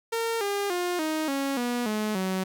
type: tone with pitch steps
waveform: sawtooth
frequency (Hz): 457.9 / 403.3 / 355.1 / 312.8 / 275.4 / 242.6 / 213.6 / 188.13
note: A#4 / G4 / F4 / D#4 / C#4 / B3 / G#3 / F#3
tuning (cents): -31 / +49 / +29 / +9 / -11 / -31 / +49 / +29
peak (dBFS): -22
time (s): 0.12-2.44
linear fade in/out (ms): 10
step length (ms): 290
effects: none